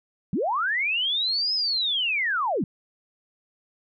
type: linear two-way sweep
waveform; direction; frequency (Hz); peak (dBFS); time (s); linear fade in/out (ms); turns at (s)
sine; up then down; 142.1 to 5180 to 142.1; -22; 0.33-2.64; 2; 1.54
effects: none